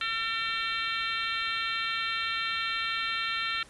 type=harmonic tone with a mistuned harmonic; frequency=451.5 Hz; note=A4; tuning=45 cents sharp; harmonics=3 / 4 / 5 / 6 / 7 / 8 / 9; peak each=-34 / -35 / -36 / -37 / -37 / -38 / -39 dBFS; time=0.01-3.63 s; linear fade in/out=2 ms; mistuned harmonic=5; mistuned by=+25 cents; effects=pink hiss -54 dBFS RMS until 3.69 s + resampled to 24000 Hz